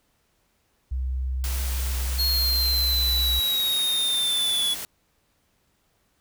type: tone with pitch glide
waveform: sine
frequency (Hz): 64.4 to 63.73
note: C2 to C2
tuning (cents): -27 to -45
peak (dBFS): -24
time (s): 0.91-3.4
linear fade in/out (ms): 10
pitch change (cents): -18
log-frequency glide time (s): 1.18-2.95
type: noise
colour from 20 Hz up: white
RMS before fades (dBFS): -34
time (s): 1.44-4.85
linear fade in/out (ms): 0
type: linear sweep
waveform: square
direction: down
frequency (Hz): 4306 to 3392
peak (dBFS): -22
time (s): 2.18-4.75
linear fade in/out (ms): 20
effects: pink hiss -68 dBFS RMS until 6.2 s